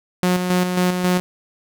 sawtooth tone with tremolo, 180.8 Hz, F#3, 40 cents flat, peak -11 dBFS, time 0.23-1.2 s, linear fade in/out 0 ms, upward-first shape square, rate 3.7 Hz, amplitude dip 45%, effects none

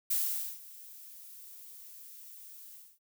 violet noise with ADSR envelope, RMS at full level -29 dBFS, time 0.1-2.99 s, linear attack 10 ms, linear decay 470 ms, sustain -21 dB, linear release 250 ms, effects none

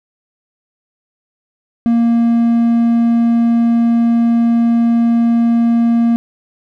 triangle tone, 233.1 Hz, A#3, in tune, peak -7 dBFS, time 1.86-6.16 s, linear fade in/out 0 ms, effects none

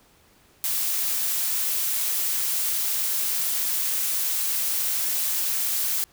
blue noise, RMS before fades -25 dBFS, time 0.64-6.04 s, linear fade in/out 0 ms, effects pink hiss -58 dBFS RMS until 6.12 s

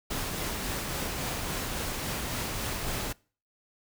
pink noise with tremolo, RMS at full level -32 dBFS, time 0.1-3.13 s, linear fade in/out 10 ms, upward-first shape triangle, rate 3.6 Hz, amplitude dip 25%, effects noise-tail reverb RT60 0.4 s tail -24 dB re dry

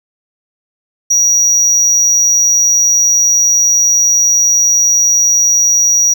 triangle tone, 5770 Hz, F#8, 44 cents flat, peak -6 dBFS, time 1.1-6.14 s, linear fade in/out 10 ms, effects none

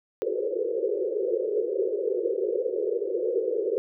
white band-pass noise, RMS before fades -27 dBFS, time 0.22-3.78 s, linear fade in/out 0 ms, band 360 to 520 Hz, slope 96 dB/octave, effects none

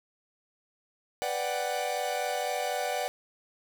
45% pulse chord, G major seventh, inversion first, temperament equal, 493.9 / 587.3 / 740 / 784 Hz, B4 / D5 / F#5 / G5, 0 / 0 / 0 / 0 cents, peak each -36 / -34 / -33 / -37 dBFS, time 1.22-3.08 s, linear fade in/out 0 ms, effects none

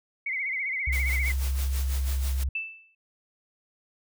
sine tone with vibrato, 2141 Hz, C7, 39 cents sharp, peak -27 dBFS, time 0.26-1.32 s, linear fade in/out 5 ms, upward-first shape sine, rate 15 Hz, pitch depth 98 cents each way
sine tone, 66.7 Hz, C2, 34 cents sharp, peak -24 dBFS, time 0.87-2.49 s, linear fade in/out 5 ms
white noise with tremolo, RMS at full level -37 dBFS, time 0.92-2.44 s, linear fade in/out 10 ms, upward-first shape sine, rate 6.1 Hz, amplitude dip 65%
sine tone with exponential decay, 2645 Hz, E7, 5 cents sharp, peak -25 dBFS, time 2.55-2.95 s, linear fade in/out 5 ms, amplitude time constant 86 ms
effects none

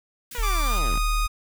white band-stop noise, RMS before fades -39 dBFS, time 0.31-0.79 s, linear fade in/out 5 ms, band 340 to 1300 Hz, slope 48 dB/octave
10% pulse linear sweep, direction down, 493.9 to 33 Hz, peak -24 dBFS, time 0.35-0.99 s, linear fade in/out 0 ms
sine tone, 38.2 Hz, D#1, 31 cents flat, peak -21 dBFS, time 0.38-1.27 s, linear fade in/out 10 ms
sawtooth tone with pitch glide, 1174.7 to 1240.2 Hz, D6 to D#6, 0 to -6 cents, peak -22 dBFS, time 0.42-1.28 s, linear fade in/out 20 ms, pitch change +94 cents, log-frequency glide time 0.64-0.8 s
effects none

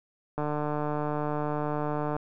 click train, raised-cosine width 1 ms, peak -17 dBFS, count 267, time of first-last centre 0.38-2.165 s, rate 149 Hz, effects none

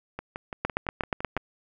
two click trains, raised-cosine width 0.5 ms, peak -19 / -10 dBFS, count 8 / 7, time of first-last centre 0.19-1.374 / 0.65-1.367 s, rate 5.91 / 8.37 Hz, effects none

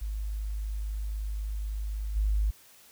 sine tone with level steps, 51.91 Hz, G#1, in tune, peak -30 / -23 dBFS, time 0.01-2.51 s, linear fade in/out 10 ms, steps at 2.15 s, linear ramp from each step 20 ms, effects white hiss -56 dBFS RMS until 2.91 s

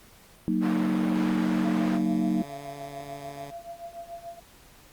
sine chord, D# minor, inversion first, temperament just, 186.68 / 233.3 / 311.1 Hz, F#3 / A#3 / D#4, +16 / +2 / 0 cents, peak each -27 dBFS, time 0.48-2.42 s, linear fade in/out 0 ms
white band-pass noise, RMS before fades -37 dBFS, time 0.6-2 s, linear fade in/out 50 ms, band 210 to 1400 Hz, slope 12 dB/octave
10% pulse tone with vibrato, 143 Hz, D3, 46 cents flat, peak -32 dBFS, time 0.62-3.51 s, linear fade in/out 10 ms, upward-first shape triangle, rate 7.6 Hz, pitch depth 11 cents each way
sine tone with tremolo, 683 Hz, F5, 39 cents flat, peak -34 dBFS, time 1.64-4.4 s, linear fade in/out 10 ms, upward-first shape triangle, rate 6.9 Hz, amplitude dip 90%
effects pink hiss -54 dBFS RMS until 4.92 s + Opus 48 kbps

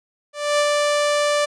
sawtooth tone with ADSR envelope, 587.3 Hz, D5, in tune, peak -11 dBFS, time 0.33-1.46 s, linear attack 260 ms, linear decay 54 ms, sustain -2 dB, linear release 16 ms, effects resampled to 22050 Hz

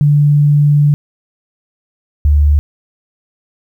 sine tone pair in turn, 146.3 / 73.36 Hz, D3 / D2, -6 / -1 cents, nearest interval octave, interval 1195 cents, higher first, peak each -6 dBFS, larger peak neither, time 0.01-0.94 / 2.25-2.59 s, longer first, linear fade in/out 0 ms, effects 8-bit

